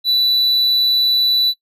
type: tone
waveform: triangle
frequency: 3966 Hz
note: B7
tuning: 7 cents sharp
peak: -11 dBFS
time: 0.04-1.54 s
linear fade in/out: 50 ms
effects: noise-tail reverb RT60 0.1 s tail -21 dB re dry